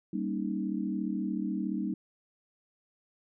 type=chord; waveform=sine; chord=Eb dominant seventh; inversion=first; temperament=equal; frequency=196 / 233.1 / 277.2 / 311.1 Hz; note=G3 / Bb3 / Db4 / Eb4; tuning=0 / 0 / 0 / 0 cents; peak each=-33 / -36 / -38 / -35 dBFS; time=0.13-1.94 s; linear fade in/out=5 ms; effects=none